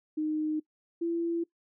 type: tone pair in turn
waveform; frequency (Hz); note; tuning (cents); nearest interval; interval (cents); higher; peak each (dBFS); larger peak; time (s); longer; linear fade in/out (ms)
sine; 308.2 / 337.1; D#4 / E4; -16 / +39; major second; 155; second; -27; neither; 0.17-0.6 / 1.01-1.44; neither; 10
effects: noise-tail reverb RT60 0.1 s tail -21 dB re dry